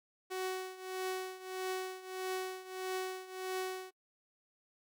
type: tone with tremolo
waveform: sawtooth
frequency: 373.6 Hz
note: F#4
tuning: 17 cents sharp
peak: -30 dBFS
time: 0.3-3.91 s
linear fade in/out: 20 ms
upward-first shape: triangle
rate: 1.6 Hz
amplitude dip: 85%
effects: noise-tail reverb RT60 0.1 s tail -23 dB re dry